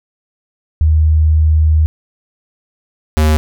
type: tone pair in turn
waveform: sine / square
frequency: 78 / 77.19 Hz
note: D#2 / D#2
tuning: +5 / -13 cents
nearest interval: unison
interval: 18 cents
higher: first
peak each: -7 / -9 dBFS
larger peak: first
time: 0.81-1.86 / 3.17-3.37 s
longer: first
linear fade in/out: 0 ms
effects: none